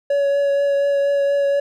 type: tone with vibrato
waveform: triangle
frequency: 563 Hz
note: C#5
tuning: 27 cents sharp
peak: -13 dBFS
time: 0.1-1.6 s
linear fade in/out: 5 ms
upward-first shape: triangle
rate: 4.2 Hz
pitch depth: 15 cents each way
effects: none